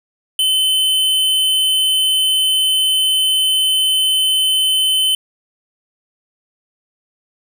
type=tone; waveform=square; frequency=3052 Hz; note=G7; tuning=47 cents flat; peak=-13 dBFS; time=0.39-5.15 s; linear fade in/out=2 ms; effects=none